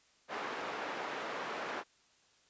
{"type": "band-pass noise", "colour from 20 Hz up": "white", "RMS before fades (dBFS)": -40, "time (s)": [0.28, 1.84], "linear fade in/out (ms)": 50, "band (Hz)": [320, 1400], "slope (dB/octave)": 12, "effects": ["white hiss -68 dBFS RMS until 2.49 s", "resampled to 16000 Hz"]}